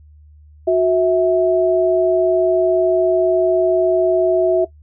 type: tone pair together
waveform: sine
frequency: 365.9 / 652 Hz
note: F#4 / E5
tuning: -19 / -19 cents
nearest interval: minor seventh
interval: 1000 cents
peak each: -14 dBFS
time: 0.67-4.65 s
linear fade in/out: 10 ms
effects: noise-tail reverb RT60 0.1 s tail -17 dB re dry + added 75 Hz sine -42 dBFS peak until 4.82 s